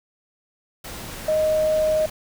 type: tone in noise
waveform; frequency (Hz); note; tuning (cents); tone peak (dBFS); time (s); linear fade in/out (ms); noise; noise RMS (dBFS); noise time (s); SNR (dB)
sine; 622; D#5; -1; -17; 1.28-2.06; 5; pink; -35; 0.84-2.1; +15
effects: none